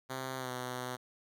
5% pulse tone with pitch glide, 130.9 to 125.86 Hz, C3 to B2, +1 to +33 cents, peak -26 dBFS, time 0.09-0.97 s, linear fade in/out 20 ms, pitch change -68 cents, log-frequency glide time 0.37-0.51 s, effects none

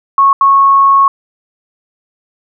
sine tone bursts at uneven times, 1100 Hz, C#6, 14 cents flat, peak -4 dBFS, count 2, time 0.18-0.33 / 0.41-1.08 s, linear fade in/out 2 ms, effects none

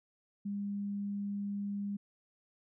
sine tone, 201.9 Hz, G#3, 49 cents flat, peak -34 dBFS, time 0.45-1.97 s, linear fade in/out 10 ms, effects none

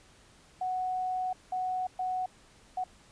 sine tone bursts at uneven times, 740 Hz, F#5, in tune, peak -29 dBFS, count 4, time 0.61-1.33 / 1.52-1.87 / 1.99-2.26 / 2.77-2.84 s, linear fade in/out 5 ms, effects pink hiss -59 dBFS RMS until 3.11 s + resampled to 22050 Hz

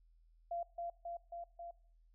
sine tone with echo, 687 Hz, F5, 29 cents flat, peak -37 dBFS, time 0.51-0.63 s, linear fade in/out 5 ms, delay 270 ms, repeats 4, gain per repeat -2 dB, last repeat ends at 1.71 s, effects noise-tail reverb RT60 0.6 s tail -22 dB re dry + added 41 Hz sine -64 dBFS peak until 2.14 s

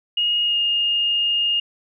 sine tone with pitch glide, 2867 to 2837 Hz, F7 to F7, +45 to +27 cents, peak -17 dBFS, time 0.17-1.6 s, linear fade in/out 5 ms, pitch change -18 cents, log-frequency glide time 0.44-0.58 s, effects none

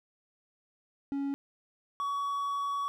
triangle tone pair in turn, 278.6 / 1127.7 Hz, C#4 / C#6, +9 / +29 cents, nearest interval 2 octaves, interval 2420 cents, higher second, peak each -28 dBFS, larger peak neither, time 1.12-1.34 / 2-2.88 s, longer second, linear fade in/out 0 ms, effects none

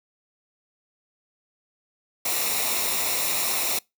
white noise with comb filter, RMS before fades -25 dBFS, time 2.25-3.79 s, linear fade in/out 5 ms, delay 0.63 ms, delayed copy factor -0.6, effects noise-tail reverb RT60 0.2 s tail -25 dB re dry

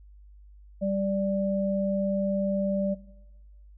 sine tone pair together, 196 / 587.3 Hz, G3 / D5, 0 / 0 cents, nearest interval octave + perfect fifth, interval 1900 cents, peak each -27 dBFS, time 0.81-2.95 s, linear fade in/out 20 ms, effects noise-tail reverb RT60 1.0 s tail -18 dB re dry + added 50 Hz sine -48 dBFS peak until 3.77 s

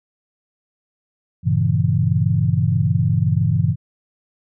sine chord, G diminished seventh, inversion none, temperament equal with one note detuned, 98 / 116.95 / 138.59 / 164.81 Hz, G2 / Bb2 / Db3 / Fb3, 0 / +6 / 0 / 0 cents, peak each -20 dBFS, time 1.43-3.76 s, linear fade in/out 50 ms, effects none

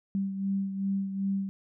sine beating tone pair, 195.1 / 197.7 Hz, G3 / G3, -8 / +15 cents, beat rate 2.6 Hz, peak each -28 / -36 dBFS, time 0.15-1.49 s, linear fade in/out 0 ms, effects none

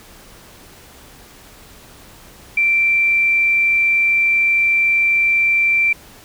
sine tone, 2349 Hz, D7, in tune, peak -12 dBFS, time 2.57-5.93 s, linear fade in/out 5 ms, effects pink hiss -43 dBFS RMS until 6.24 s

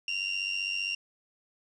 35% pulse tone with amplitude modulation, 2776 Hz, F7, 11 cents flat, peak -25 dBFS, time 0.08-0.95 s, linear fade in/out 2 ms, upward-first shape sine, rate 95.3 Hz, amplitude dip 65%, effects resampled to 22050 Hz + 9-bit

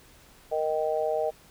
sine chord, Eb major, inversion second, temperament just, 466.7 / 622.3 / 777.8 Hz, Bb4 / Eb5 / G5, +2 / 0 / -14 cents, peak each -29 / -27 / -32 dBFS, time 0.51-1.31 s, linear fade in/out 20 ms, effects pink hiss -55 dBFS RMS until 1.5 s

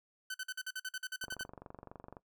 sawtooth tone bursts, 1518 Hz, F#6, 44 cents sharp, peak -34 dBFS, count 13, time 0.3-1.435 s, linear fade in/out 5 ms, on 43 ms, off 48 ms
click train, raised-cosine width 1 ms, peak -33 dBFS, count 23, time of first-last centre 1.24-2.168 s, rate 23.7 Hz
effects noise-tail reverb RT60 0.1 s tail -18 dB re dry

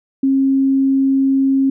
sine tone, 270 Hz, C#4, 45 cents flat, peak -11 dBFS, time 0.23-1.7 s, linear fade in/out 5 ms, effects none

